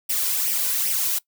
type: noise with flanger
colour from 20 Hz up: blue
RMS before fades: -23 dBFS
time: 0.09-1.19 s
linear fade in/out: 10 ms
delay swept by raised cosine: 0.35 to 2.05 ms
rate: 2.5 Hz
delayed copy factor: +0.7
effects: noise-tail reverb RT60 0.1 s tail -22 dB re dry